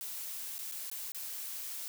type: noise with dropouts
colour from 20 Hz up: blue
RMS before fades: -41 dBFS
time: 0.01-1.88 s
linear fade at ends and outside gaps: 0 ms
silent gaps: 0.582-0.59 / 0.714-0.722 / 0.899-0.915 / 1.119-1.147 s
effects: none